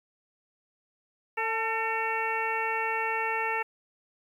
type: harmonic tone with a mistuned harmonic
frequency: 450 Hz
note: A4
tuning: 39 cents sharp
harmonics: 1 / 2 / 3 / 4 / 5 / 6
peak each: -35 / -31 / -36 / -34 / -34 / -35 dBFS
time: 1.37-3.63 s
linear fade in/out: 10 ms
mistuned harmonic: 2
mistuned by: -30 cents
effects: 10-bit